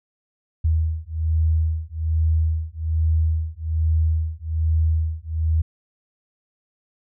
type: beating tone pair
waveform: sine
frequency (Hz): 79.3 / 80.5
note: D#2 / E2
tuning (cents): +33 / -41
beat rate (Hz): 1.2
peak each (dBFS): -21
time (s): 0.64-5.62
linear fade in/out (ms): 10
effects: none